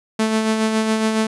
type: tone with tremolo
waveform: sawtooth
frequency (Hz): 219.6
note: A3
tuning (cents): -3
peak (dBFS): -11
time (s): 0.19-1.27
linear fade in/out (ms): 5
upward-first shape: sine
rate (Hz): 7.2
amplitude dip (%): 40
effects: resampled to 24000 Hz